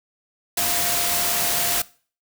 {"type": "tone in noise", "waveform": "sine", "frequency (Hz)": 698.5, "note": "F5", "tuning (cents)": 0, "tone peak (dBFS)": -31, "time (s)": [0.57, 1.82], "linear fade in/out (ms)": 5, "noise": "white", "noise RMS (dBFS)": -22, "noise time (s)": [0.57, 1.82], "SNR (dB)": -12, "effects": ["noise-tail reverb RT60 0.4 s tail -20 dB re dry"]}